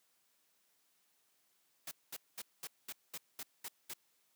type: noise bursts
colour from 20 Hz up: white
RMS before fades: -44 dBFS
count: 9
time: 1.87-3.937 s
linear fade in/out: 5 ms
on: 43 ms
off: 210 ms
effects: white hiss -75 dBFS RMS until 4.35 s + high-pass 150 Hz 12 dB/octave